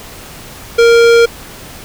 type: tone with hard clipping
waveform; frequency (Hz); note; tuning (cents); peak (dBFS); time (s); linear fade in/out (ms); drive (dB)
sine; 466.2; A#4; 0; -6; 0.78-1.26; 10; 18
effects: pink hiss -32 dBFS RMS until 1.84 s